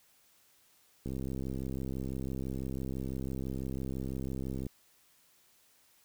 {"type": "click train", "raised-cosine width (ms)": 3, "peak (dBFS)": -25, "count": 239, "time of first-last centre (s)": [1.06, 4.666], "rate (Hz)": 66, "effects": ["white hiss -66 dBFS RMS until 6.04 s"]}